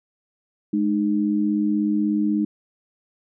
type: tone pair together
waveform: sine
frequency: 210 / 306.4 Hz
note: G#3 / D#4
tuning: +19 / -27 cents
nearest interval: perfect fifth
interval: 654 cents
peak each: -21 dBFS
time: 0.73-2.45 s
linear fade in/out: 5 ms
effects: none